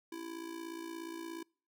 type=tone with amplitude modulation; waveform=square; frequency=331.9 Hz; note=E4; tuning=12 cents sharp; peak=-39 dBFS; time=0.12-1.43 s; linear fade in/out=5 ms; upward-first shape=sine; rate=57 Hz; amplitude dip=70%; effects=noise-tail reverb RT60 0.4 s tail -26 dB re dry